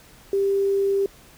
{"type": "tone with quantisation", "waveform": "sine", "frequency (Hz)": 394.8, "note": "G4", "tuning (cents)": 12, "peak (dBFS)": -18, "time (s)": [0.33, 1.06], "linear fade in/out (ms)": 2, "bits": 8, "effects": ["pink hiss -50 dBFS RMS until 1.37 s"]}